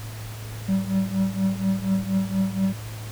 triangle tone with tremolo, 192.3 Hz, G3, 33 cents flat, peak -15 dBFS, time 0.68-2.73 s, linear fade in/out 10 ms, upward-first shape triangle, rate 4.2 Hz, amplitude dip 90%, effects added 109 Hz sine -33 dBFS peak until 3.11 s + pink hiss -41 dBFS RMS until 3.11 s

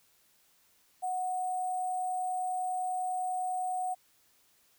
sine tone with sample-and-hold, 735 Hz, F#5, 12 cents flat, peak -30 dBFS, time 1.02-3.95 s, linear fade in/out 20 ms, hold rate 8820 Hz, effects white hiss -67 dBFS RMS until 4.78 s

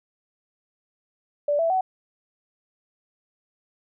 sine tone with pitch steps, 583 / 662 / 751.7 Hz, D5 / E5 / F#5, -13 / +7 / +27 cents, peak -19 dBFS, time 1.48-1.81 s, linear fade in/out 5 ms, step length 110 ms, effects none

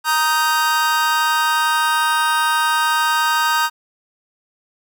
45% pulse chord, Eb major, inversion second, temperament just, 933.4 / 1244.5 / 1555.6 Hz, Bb5 / Eb6 / G6, +2 / 0 / -14 cents, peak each -19 / -20 / -20 dBFS, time 0.04-3.7 s, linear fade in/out 50 ms, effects none

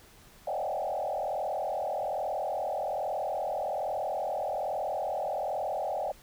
sine tone with frequency modulation, 681 Hz, F5, 44 cents flat, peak -29 dBFS, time 0.47-6.12 s, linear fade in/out 5 ms, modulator 41.2 Hz, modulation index 3.2, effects pink hiss -56 dBFS RMS until 6.22 s

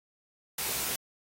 white noise with comb filter, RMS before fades -32 dBFS, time 0.58-0.96 s, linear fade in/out 5 ms, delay 15 ms, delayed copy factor +1, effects AAC 48 kbps

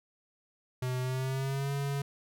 square tone with pitch glide, 127.1 to 140.21 Hz, C3 to C#3, -50 to +20 cents, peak -31 dBFS, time 0.82-2.02 s, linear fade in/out 5 ms, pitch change +170 cents, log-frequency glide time 1.01-1.72 s, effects none

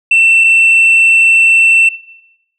sine tone pair in turn, 2686 / 2686 Hz, E7 / E7, +32 / +32 cents, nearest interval unison, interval 0 cents, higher neither, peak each -3 dBFS, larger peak neither, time 0.11-0.44 / 0.44-1.89 s, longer second, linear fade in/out 5 ms, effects noise-tail reverb RT60 0.9 s tail -19 dB re dry + tanh soft clip ceiling -3 dBFS

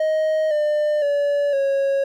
triangle tone with pitch steps, 626 / 599.5 / 574 / 549.7 Hz, D#5 / D5 / D5 / C#5, +10 / +36 / -40 / -15 cents, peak -15 dBFS, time 0-2.04 s, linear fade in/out 5 ms, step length 510 ms, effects none

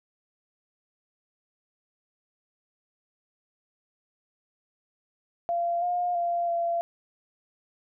sine tone with pitch steps, 688 / 710 / 691 / 683 Hz, F5 / F5 / F5 / F5, -26 / +28 / -19 / -39 cents, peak -24 dBFS, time 5.49-6.81 s, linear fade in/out 0 ms, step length 330 ms, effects none

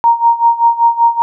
sine tone with tremolo, 932.3 Hz, A#5, in tune, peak -4 dBFS, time 0.04-1.22 s, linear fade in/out 0 ms, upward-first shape sine, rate 5.2 Hz, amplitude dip 85%, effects none

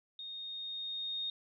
sine tone with level ramp, 3700 Hz, A#7, 14 cents flat, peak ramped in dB -42 to -34 dBFS, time 0.19-1.3 s, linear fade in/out 2 ms, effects none

